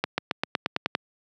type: accelerating click train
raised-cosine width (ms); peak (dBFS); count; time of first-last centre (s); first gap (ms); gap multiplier
0.3; -7; 9; 0.04-0.951; 140; 0.94
effects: high-pass 150 Hz 12 dB/octave